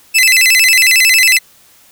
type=tone with vibrato; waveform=sawtooth; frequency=2312 Hz; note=D7; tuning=28 cents flat; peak=-3 dBFS; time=0.14-1.39 s; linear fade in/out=20 ms; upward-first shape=square; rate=11 Hz; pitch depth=220 cents each way; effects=white hiss -46 dBFS RMS until 1.91 s

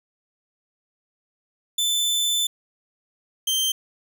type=tone pair in turn; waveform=sawtooth; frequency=3524 / 3140 Hz; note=A7 / G7; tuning=+2 / +2 cents; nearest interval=major second; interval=200 cents; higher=first; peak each=-17 dBFS; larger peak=neither; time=1.78-2.47 / 3.47-3.72 s; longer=first; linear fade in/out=5 ms; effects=none

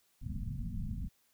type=low-pass noise; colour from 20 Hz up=pink; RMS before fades=-38 dBFS; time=0.21-1.09 s; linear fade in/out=20 ms; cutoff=240 Hz; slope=96 dB/octave; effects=white hiss -72 dBFS RMS until 1.33 s

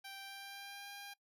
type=tone with pitch glide; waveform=10% pulse; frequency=784 to 804.2 Hz; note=G5 to G5; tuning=0 to +44 cents; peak=-39 dBFS; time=0.04-1.14 s; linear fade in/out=10 ms; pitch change=+44 cents; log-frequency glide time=0.2-0.9 s; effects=noise-tail reverb RT60 0.1 s tail -21 dB re dry

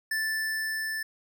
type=tone with level ramp; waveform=square; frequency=1760 Hz; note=A6; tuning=in tune; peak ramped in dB=-27 to -31 dBFS; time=0.11-1.03 s; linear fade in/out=5 ms; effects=none

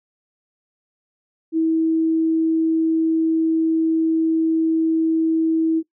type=tone; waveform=sine; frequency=323.1 Hz; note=E4; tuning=35 cents flat; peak=-15 dBFS; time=1.52-5.83 s; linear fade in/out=50 ms; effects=noise-tail reverb RT60 0.1 s tail -19 dB re dry

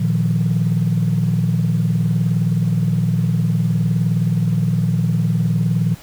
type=chord; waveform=sine; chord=Bb suspended fourth; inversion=none; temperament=just; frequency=116.54 / 155.39 / 174.81 Hz; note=Bb2 / Eb3 / F3; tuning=0 / -2 / +2 cents; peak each=-18 dBFS; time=0-5.95 s; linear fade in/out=10 ms; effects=tanh soft clip ceiling -8 dBFS + pink hiss -42 dBFS RMS until 6.02 s

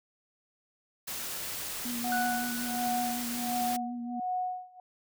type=noise; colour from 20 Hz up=white; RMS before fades=-37 dBFS; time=1.07-3.77 s; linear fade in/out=10 ms
type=tone with vibrato; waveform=sine; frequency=240 Hz; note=B3; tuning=49 cents flat; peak=-34 dBFS; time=1.85-4.2 s; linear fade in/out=5 ms; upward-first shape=triangle; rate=5.4 Hz; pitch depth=30 cents each way
type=tone with tremolo; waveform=sine; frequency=733 Hz; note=F#5; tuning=16 cents flat; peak=-28 dBFS; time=2.04-4.8 s; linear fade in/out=2 ms; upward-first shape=sine; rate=1.4 Hz; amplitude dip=95%
type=tone with exponential decay; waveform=triangle; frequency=1480 Hz; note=F#6; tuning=in tune; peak=-28 dBFS; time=2.12-3.78 s; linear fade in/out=1 ms; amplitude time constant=360 ms
effects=none

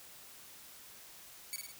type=tone with echo; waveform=5% pulse; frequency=2244 Hz; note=C#7; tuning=21 cents sharp; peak=-27 dBFS; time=1.53-1.56 s; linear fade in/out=0 ms; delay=52 ms; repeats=3; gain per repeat=-4 dB; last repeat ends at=1.716 s; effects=white hiss -54 dBFS RMS until 1.79 s

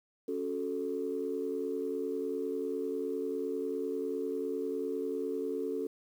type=chord; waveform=sine; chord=F# minor; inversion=second; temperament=equal; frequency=277.2 / 370 / 440 Hz; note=C#4 / F#4 / A4; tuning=0 / 0 / 0 cents; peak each=-37 / -37 / -34 dBFS; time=0.28-5.87 s; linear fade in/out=5 ms; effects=tanh soft clip ceiling -23 dBFS + 10-bit

